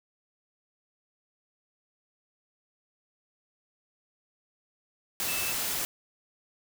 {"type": "tone in noise", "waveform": "sine", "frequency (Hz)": 2637, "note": "E7", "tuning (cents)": 0, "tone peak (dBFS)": -35, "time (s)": [5.28, 5.52], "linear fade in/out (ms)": 0, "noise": "white", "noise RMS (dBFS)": -31, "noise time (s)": [5.2, 5.85], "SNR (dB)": -7, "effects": []}